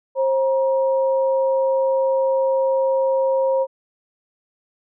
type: tone pair together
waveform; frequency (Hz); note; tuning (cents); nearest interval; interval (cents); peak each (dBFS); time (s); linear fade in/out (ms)
sine; 533 / 949.7; C5 / A#5; +32 / +32; minor seventh; 1000; -16 / -26; 0.15-3.67; 50
effects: none